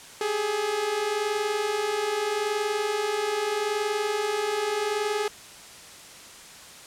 sawtooth tone pair together, 402.5 / 423.3 Hz, G4 / G#4, +46 / +33 cents, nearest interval minor second, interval 87 cents, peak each -27 / -22 dBFS, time 0.21-5.28 s, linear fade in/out 2 ms, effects white hiss -45 dBFS RMS until 6.86 s + low-pass 9000 Hz 12 dB/octave

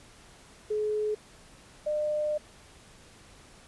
sine tone pair in turn, 424.8 / 602.4 Hz, G#4 / D5, +39 / +44 cents, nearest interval tritone, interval 605 cents, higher second, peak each -26 / -26 dBFS, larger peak neither, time 0.7-1.15 / 1.86-2.38 s, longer second, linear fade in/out 10 ms, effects pink hiss -54 dBFS RMS until 3.67 s + resampled to 24000 Hz

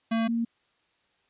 square / sine tone pair in turn, 226.4 / 231.7 Hz, A3 / A#3, +50 / -10 cents, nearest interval unison, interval 40 cents, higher second, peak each -24 dBFS, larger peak neither, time 0.11-0.28 / 0.28-0.45 s, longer neither, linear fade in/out 10 ms, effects white hiss -69 dBFS RMS until 1.29 s + resampled to 8000 Hz

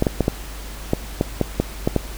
clicks, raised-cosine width 2 ms, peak -3 dBFS, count 10, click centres 0.024 / 0.068 / 0.207 / 0.281 / 0.934 / 1.211 / 1.413 / 1.6 / 1.875 / 1.963 s, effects added 50 Hz sine -32 dBFS peak until 2.17 s + pink hiss -37 dBFS RMS until 2.17 s

